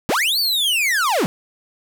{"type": "linear two-way sweep", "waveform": "45% pulse", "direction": "up then down", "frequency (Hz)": [137.8, 4646, 137.8], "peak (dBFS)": -16, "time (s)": [0.09, 1.26], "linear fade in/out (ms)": 0, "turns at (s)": 0.39, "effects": ["9-bit"]}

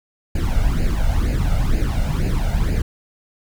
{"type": "noise with flanger", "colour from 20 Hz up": "brown", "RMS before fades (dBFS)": -18, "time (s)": [0.35, 2.82], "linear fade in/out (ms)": 5, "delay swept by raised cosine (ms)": [0.43, 1.43], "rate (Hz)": 2.1, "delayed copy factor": 0.75, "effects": []}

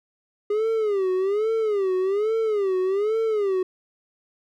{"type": "tone with vibrato", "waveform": "triangle", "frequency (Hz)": 407.8, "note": "G#4", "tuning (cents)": -32, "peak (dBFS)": -18, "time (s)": [0.5, 3.63], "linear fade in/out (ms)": 5, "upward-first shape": "sine", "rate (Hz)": 1.2, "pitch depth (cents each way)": 170, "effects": []}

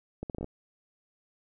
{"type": "accelerating click train", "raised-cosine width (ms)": 2, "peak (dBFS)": -22, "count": 7, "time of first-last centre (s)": [0.23, 0.444], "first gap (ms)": 68, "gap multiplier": 0.73, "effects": []}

